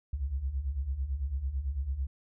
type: beating tone pair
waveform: sine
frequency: 61.74 / 70.74 Hz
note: B1 / C#2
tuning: 0 / +36 cents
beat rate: 9 Hz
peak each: -36 / -31 dBFS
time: 0.13-2.07 s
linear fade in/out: 5 ms
effects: none